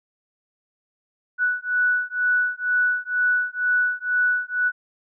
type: beating tone pair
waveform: sine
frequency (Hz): 1478 / 1480.1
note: F#6 / F#6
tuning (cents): -2 / 0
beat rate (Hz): 2.1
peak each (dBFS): -22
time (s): 1.38-4.72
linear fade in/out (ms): 50
effects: none